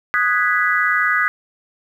sine chord, G# minor seventh, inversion second, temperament equal, 1244.5 / 1480 / 1661.2 / 1975.5 Hz, D#6 / F#6 / G#6 / B6, 0 / 0 / 0 / 0 cents, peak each -20 dBFS, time 0.14-1.28 s, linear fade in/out 0 ms, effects 8-bit

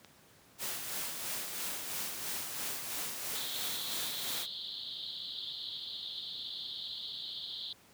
click, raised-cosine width 0.2 ms, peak -33 dBFS, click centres 0.047 s
white noise with tremolo, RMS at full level -37 dBFS, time 0.58-4.47 s, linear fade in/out 50 ms, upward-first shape sine, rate 3 Hz, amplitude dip 40%
white band-pass noise, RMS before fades -42 dBFS, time 3.35-7.73 s, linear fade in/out 5 ms, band 3200 to 4300 Hz, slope 96 dB/octave
effects pink hiss -61 dBFS RMS until 7.93 s + high-pass 100 Hz 12 dB/octave

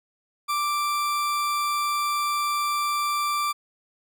40% pulse tone, 1174.7 Hz, D6, in tune, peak -22 dBFS, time 0.48-3.53 s, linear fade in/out 20 ms, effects none

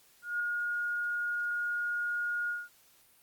sine tone with ADSR envelope, 1432 Hz, F6, 43 cents sharp, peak -28 dBFS, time 0.22-2.69 s, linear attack 180 ms, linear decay 4 ms, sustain -2 dB, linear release 200 ms, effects white hiss -63 dBFS RMS until 3.22 s + Opus 48 kbps

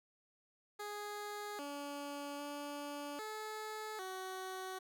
15% pulse tone with pitch steps, 414.8 / 286.1 / 289.1 / 431.7 / 375.4 Hz, G#4 / D4 / D4 / A4 / F#4, -2 / -45 / -27 / -33 / +25 cents, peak -36 dBFS, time 0.79-4.79 s, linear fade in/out 10 ms, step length 800 ms, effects none

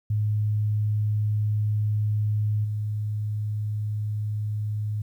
sine tone with level steps, 105.8 Hz, G#2, 33 cents sharp, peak -21 / -25 dBFS, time 0.1-5.02 s, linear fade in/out 5 ms, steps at 2.64 s, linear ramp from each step 10 ms, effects 10-bit

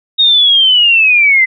sine linear sweep, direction down, 3744 to 2022 Hz, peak -5 dBFS, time 0.18-1.46 s, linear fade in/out 20 ms, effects none

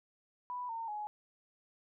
sine tone with pitch steps, 987.8 / 911.1 / 840.3 Hz, B5 / A#5 / G#5, 0 / -40 / +20 cents, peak -37 dBFS, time 0.5-1.07 s, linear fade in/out 0 ms, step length 190 ms, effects none

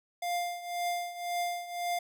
square tone with tremolo, 701 Hz, F5, 6 cents sharp, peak -29 dBFS, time 0.22-1.99 s, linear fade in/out 5 ms, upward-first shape triangle, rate 1.9 Hz, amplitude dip 80%, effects none

